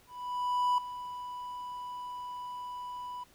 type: tone with ADSR envelope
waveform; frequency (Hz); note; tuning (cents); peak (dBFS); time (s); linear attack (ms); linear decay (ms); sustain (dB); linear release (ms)
triangle; 987.8; B5; 0; -22; 0.07-3.24; 710; 4; -14; 10
effects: pink hiss -62 dBFS RMS until 3.34 s